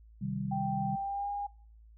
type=chord; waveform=sine; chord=C minor; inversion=none; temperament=equal; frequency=130.81 / 155.56 / 196 Hz; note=C3 / Eb3 / G3; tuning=0 / 0 / 0 cents; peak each=-37 / -38 / -35 dBFS; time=0.21-0.96 s; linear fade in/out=10 ms
type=tone with pitch glide; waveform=sine; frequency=784 to 811.6 Hz; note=G5 to G#5; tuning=0 to -40 cents; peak=-32 dBFS; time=0.51-1.47 s; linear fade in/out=10 ms; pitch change=+60 cents; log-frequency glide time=0.97-1.3 s
effects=noise-tail reverb RT60 0.5 s tail -23 dB re dry + added 55 Hz sine -53 dBFS peak until 1.97 s